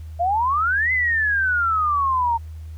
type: exponential two-way sweep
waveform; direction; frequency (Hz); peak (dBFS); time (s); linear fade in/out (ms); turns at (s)
sine; up then down; 666 to 2067 to 908; -17; 0.19-2.38; 20; 0.92
effects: added 79 Hz sine -32 dBFS peak until 2.77 s + pink hiss -57 dBFS RMS until 2.77 s